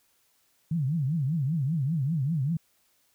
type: tone with vibrato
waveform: sine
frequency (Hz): 148.3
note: D3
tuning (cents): +17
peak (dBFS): -24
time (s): 0.71-2.57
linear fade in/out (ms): 5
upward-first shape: triangle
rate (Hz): 5.1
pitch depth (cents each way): 300
effects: white hiss -68 dBFS RMS until 3.14 s